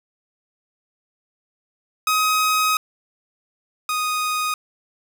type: tone pair in turn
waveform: sawtooth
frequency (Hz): 1262 / 1243.9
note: D#6 / D#6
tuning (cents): +24 / -1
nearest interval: unison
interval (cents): 25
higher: first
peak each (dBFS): -13 / -17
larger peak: first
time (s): 2.07-2.77 / 3.89-4.54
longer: first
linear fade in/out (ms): 2
effects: none